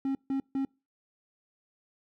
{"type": "tone bursts", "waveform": "triangle", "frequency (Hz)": 270.6, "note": "C#4", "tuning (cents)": -42, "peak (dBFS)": -25, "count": 3, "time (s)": [0.05, 0.65], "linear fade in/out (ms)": 2, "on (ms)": 100, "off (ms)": 150, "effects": ["noise-tail reverb RT60 0.3 s tail -26 dB re dry"]}